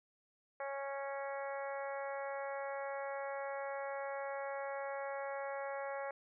harmonic tone, 276.4 Hz, C#4, 5 cents flat, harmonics 2 / 3 / 4 / 5 / 6 / 7 / 8, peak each -41 / -45 / -49 / -51 / -51 / -52 / -54 dBFS, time 0.6-6.11 s, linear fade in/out 2 ms, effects none

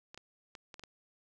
clicks, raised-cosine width 0.2 ms, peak -30 dBFS, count 6, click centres 0.145 / 0.176 / 0.552 / 0.742 / 0.795 / 0.837 s, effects none

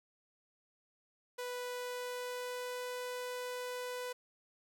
sawtooth tone with pitch glide, 493.9 to 497 Hz, B4 to B4, 0 to +11 cents, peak -35 dBFS, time 1.38-4.13 s, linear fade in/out 10 ms, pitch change +11 cents, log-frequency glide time 1.72-2.86 s, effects 11-bit

